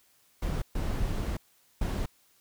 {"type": "noise bursts at uneven times", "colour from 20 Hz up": "brown", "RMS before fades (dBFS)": -30, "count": 3, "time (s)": [[0.42, 0.62], [0.75, 1.37], [1.81, 2.06]], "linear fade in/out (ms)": 5, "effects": ["white hiss -65 dBFS RMS until 2.4 s"]}